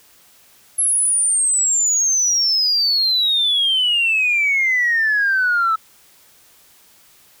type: exponential sweep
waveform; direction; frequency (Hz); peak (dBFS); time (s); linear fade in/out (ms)
sine; down; 11175 to 1300; -13; 0.78-5.76; 10
effects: tanh soft clip ceiling -10 dBFS + white hiss -51 dBFS RMS until 7.4 s